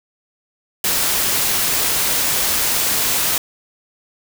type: noise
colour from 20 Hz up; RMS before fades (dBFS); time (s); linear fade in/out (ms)
white; -18; 0.84-3.38; 2
effects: none